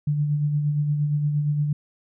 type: tone with tremolo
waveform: sine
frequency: 147.6 Hz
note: D3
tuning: 9 cents sharp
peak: -18 dBFS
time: 0.07-1.73 s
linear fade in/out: 5 ms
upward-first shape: sine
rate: 8.6 Hz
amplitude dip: 40%
effects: none